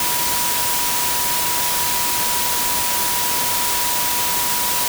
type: tone in noise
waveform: sine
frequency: 970 Hz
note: B5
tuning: 31 cents flat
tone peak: -25 dBFS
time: 0-4.88 s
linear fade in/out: 2 ms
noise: white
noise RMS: -20 dBFS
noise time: 0-4.88 s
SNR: -8 dB
effects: none